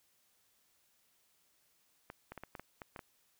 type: clicks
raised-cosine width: 0.5 ms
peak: -30 dBFS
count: 9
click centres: 2.101 / 2.32 / 2.377 / 2.436 / 2.552 / 2.596 / 2.818 / 2.962 / 2.992 s
effects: white hiss -73 dBFS RMS until 3.39 s